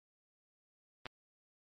clicks, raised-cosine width 0.3 ms, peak -26 dBFS, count 2, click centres 1.057 / 1.065 s, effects MP3 64 kbps

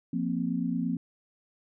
sine chord, F suspended fourth, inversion none, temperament equal, 174.61 / 233.1 / 261.6 Hz, F3 / Bb3 / C4, 0 / 0 / 0 cents, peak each -31 dBFS, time 0.13-0.97 s, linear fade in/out 5 ms, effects none

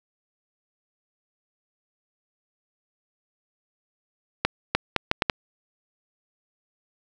accelerating click train, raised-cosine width 0.3 ms, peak -3 dBFS, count 6, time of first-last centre 4.45-5.298 s, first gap 300 ms, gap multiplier 0.71, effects none

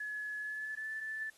sine tone with pitch glide, 1701 to 1753.9 Hz, G#6 to A6, +41 to -6 cents, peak -37 dBFS, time 0-1.3 s, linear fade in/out 5 ms, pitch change +53 cents, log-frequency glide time 0.4-0.9 s, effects white hiss -64 dBFS RMS until 1.37 s + AAC 32 kbps

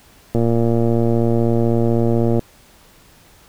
click train, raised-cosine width 2 ms, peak -5 dBFS, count 238, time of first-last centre 0.35-2.393 s, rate 116 Hz, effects pink hiss -49 dBFS RMS until 3.48 s

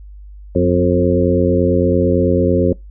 harmonic tone with a mistuned harmonic, 89 Hz, F2, 33 cents sharp, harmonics 1 / 2 / 3 / 4 / 5 / 6, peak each -18 / -18 / -18 / -18 / -18 / -18 dBFS, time 0.55-2.73 s, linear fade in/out 5 ms, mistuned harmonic 3, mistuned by -37 cents, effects noise-tail reverb RT60 0.2 s tail -24 dB re dry + added 50 Hz sine -33 dBFS peak until 2.9 s

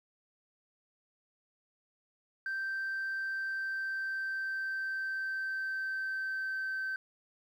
sine tone with pitch glide, 1564 to 1546 Hz, G6 to G6, -4 to -24 cents, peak -31 dBFS, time 2.46-6.96 s, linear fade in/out 2 ms, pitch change -20 cents, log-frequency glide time 3.21-6.85 s, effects tanh soft clip ceiling -31 dBFS + 11-bit

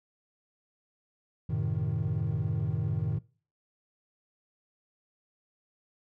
triangle chord, F# diminished seventh, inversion none, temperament equal, 92.5 / 110 / 130.81 / 155.56 Hz, F#2 / A2 / C3 / Eb3, 0 / 0 / 0 / 0 cents, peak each -32 / -29 / -32 / -29 dBFS, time 1.49-3.19 s, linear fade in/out 10 ms, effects noise-tail reverb RT60 0.4 s tail -23 dB re dry + tanh soft clip ceiling -20 dBFS

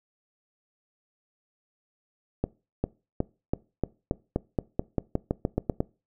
accelerating click train, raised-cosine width 2 ms, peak -11 dBFS, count 16, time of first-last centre 2.44-5.804 s, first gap 400 ms, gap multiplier 0.91, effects noise-tail reverb RT60 0.3 s tail -22 dB re dry

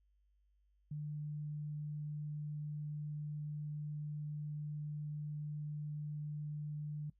sine tone, 149.4 Hz, D3, 30 cents sharp, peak -39 dBFS, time 0.91-7.1 s, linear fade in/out 5 ms, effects noise-tail reverb RT60 0.1 s tail -21 dB re dry + added 50 Hz sine -70 dBFS peak until 7.19 s

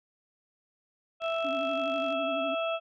harmonic tone, 659.3 Hz, E5, in tune, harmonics 1 / 2 / 4 / 5, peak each -29 / -35 / -37 / -41 dBFS, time 1.2-2.8 s, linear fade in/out 50 ms
click train, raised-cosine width 0.2 ms, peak -32 dBFS, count 45, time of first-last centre 1.22-2.125 s, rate 48.6 Hz
sine tone with vibrato, 274.3 Hz, C#4, 18 cents flat, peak -35 dBFS, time 1.44-2.55 s, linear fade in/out 10 ms, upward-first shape sine, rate 12 Hz, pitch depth 76 cents each way
effects none

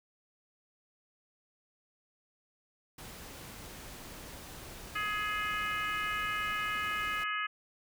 pink noise, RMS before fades -47 dBFS, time 2.98-7.24 s, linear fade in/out 5 ms
harmonic tone, 420.1 Hz, G#4, 20 cents sharp, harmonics 3 / 4 / 5 / 6 / 7, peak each -35 / -37 / -39 / -41 / -42 dBFS, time 4.95-7.47 s, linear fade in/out 10 ms
effects none

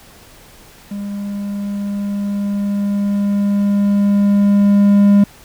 triangle tone with level ramp, 202.1 Hz, G#3, 47 cents flat, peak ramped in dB -20 to -4 dBFS, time 0.91-5.24 s, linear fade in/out 5 ms, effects pink hiss -43 dBFS RMS until 5.44 s

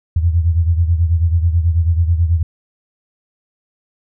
sine beating tone pair, 82.41 / 91.61 Hz, E2 / F#2, 0 / -17 cents, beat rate 9.2 Hz, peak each -12 / -18 dBFS, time 0.16-2.43 s, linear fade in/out 5 ms, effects none

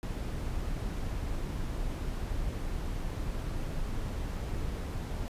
brown noise, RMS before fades -34 dBFS, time 0.03-5.28 s, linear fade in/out 0 ms, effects resampled to 32000 Hz

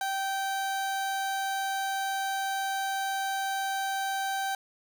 30% pulse tone, 778 Hz, G5, 13 cents flat, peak -26 dBFS, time 0.01-4.55 s, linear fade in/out 2 ms, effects none

